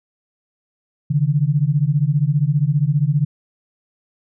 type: beating tone pair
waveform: sine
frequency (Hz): 139 / 154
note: C#3 / D#3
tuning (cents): +5 / -17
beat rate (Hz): 15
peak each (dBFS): -17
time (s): 1.1-3.25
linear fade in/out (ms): 10
effects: none